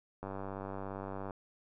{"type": "click train", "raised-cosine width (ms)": 1, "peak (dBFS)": -27, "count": 106, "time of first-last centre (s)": [0.23, 1.308], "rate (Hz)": 97.4, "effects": []}